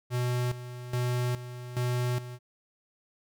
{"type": "tone with tremolo", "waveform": "square", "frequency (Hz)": 123.47, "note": "B2", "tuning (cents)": 0, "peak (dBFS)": -27, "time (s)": [0.1, 2.39], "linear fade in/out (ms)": 50, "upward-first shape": "square", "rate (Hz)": 1.2, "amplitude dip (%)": 75, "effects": []}